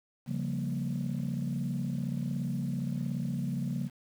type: chord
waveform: sine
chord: G half-diminished seventh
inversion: second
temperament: equal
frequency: 138.59 / 174.61 / 196 / 233.1 Hz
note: Db3 / F3 / G3 / Bb3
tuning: 0 / 0 / 0 / 0 cents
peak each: -33 / -35 / -37 / -35 dBFS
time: 0.26-3.9 s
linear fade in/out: 50 ms
effects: tanh soft clip ceiling -24 dBFS + 9-bit